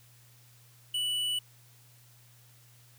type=tone with tanh clipping; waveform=sine; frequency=2960 Hz; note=F#7; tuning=in tune; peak=-30 dBFS; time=0.94-1.39 s; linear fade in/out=5 ms; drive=12 dB; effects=added 120 Hz sine -58 dBFS peak until 2.98 s + white hiss -61 dBFS RMS until 2.98 s